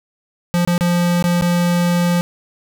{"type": "tone with dropouts", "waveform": "square", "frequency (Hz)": 174.61, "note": "F3", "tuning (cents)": 0, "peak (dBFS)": -14, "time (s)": [0.54, 2.21], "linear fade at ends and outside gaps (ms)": 0, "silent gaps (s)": [[0.65, 0.675], [0.779, 0.809], [1.225, 1.241], [1.411, 1.422]], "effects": []}